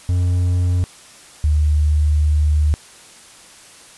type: tone pair in turn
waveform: triangle / sine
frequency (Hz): 89.5 / 75.26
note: F2 / D2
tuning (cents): +43 / +43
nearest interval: minor third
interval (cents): 300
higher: first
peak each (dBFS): -12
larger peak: neither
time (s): 0.09-0.84 / 1.44-2.74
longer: second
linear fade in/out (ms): 0
effects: white hiss -43 dBFS RMS until 3.97 s + resampled to 24000 Hz